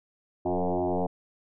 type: tone with frequency modulation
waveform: sine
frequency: 178.5 Hz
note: F3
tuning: 38 cents sharp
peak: -24 dBFS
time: 0.45-1.07 s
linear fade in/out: 10 ms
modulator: 89.9 Hz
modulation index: 7.1
effects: none